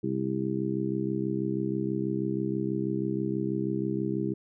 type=harmonic tone; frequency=66.2 Hz; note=C2; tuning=21 cents sharp; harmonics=2 / 3 / 4 / 5 / 6; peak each=-34 / -32 / -38 / -31 / -34 dBFS; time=0.03-4.34 s; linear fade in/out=10 ms; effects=none